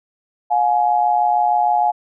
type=tone pair together; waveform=sine; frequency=715.6 / 842 Hz; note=F5 / G#5; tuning=+42 / +24 cents; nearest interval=minor third; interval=282 cents; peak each=-16 dBFS; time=0.5-1.92 s; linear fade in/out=20 ms; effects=none